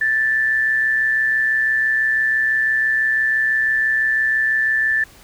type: tone with amplitude modulation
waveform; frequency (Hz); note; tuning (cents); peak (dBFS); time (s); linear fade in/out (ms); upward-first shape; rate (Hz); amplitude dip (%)
sine; 1760; A6; 0; -13; 0.01-5.04; 5; sine; 126; 40
effects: pink hiss -46 dBFS RMS until 5.23 s